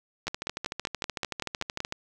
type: two click trains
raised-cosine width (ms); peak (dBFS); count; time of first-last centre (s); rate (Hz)
0.2; -13 / -14; 9 / 23; 0.28-1.804 / 0.27-1.924; 5.25 / 13.3
effects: none